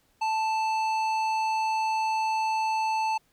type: tone with tanh clipping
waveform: triangle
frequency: 880 Hz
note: A5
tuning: in tune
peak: -26 dBFS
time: 0.21-3.18 s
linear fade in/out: 10 ms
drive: 17 dB
effects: pink hiss -67 dBFS RMS until 3.32 s